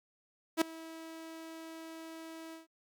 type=tone with ADSR envelope; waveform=sawtooth; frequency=324.6 Hz; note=E4; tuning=27 cents flat; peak=-19 dBFS; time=0.57-2.67 s; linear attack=45 ms; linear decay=4 ms; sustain=-22 dB; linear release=140 ms; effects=Opus 48 kbps